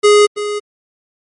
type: tone with echo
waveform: square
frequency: 415.3 Hz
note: G#4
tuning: in tune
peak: -6 dBFS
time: 0.03-0.27 s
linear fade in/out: 20 ms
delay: 330 ms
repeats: 1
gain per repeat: -12 dB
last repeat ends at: 0.6 s
effects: MP3 48 kbps